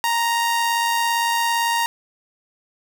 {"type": "tone with amplitude modulation", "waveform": "sawtooth", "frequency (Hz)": 932.3, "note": "A#5", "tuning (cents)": 0, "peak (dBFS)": -13, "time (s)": [0.04, 1.86], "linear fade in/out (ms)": 0, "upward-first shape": "sine", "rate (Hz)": 97.7, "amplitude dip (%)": 30, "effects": []}